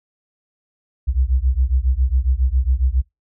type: beating tone pair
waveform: sine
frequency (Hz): 60.9 / 68.2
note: B1 / C#2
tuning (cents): -24 / -28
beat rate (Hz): 7.3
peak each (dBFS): -17 / -18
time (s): 1.07-3.02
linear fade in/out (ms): 20
effects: noise-tail reverb RT60 0.2 s tail -26 dB re dry